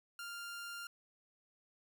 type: tone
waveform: sawtooth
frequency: 1396.9 Hz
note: F6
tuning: in tune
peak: -40 dBFS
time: 0.19-0.87 s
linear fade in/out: 2 ms
effects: none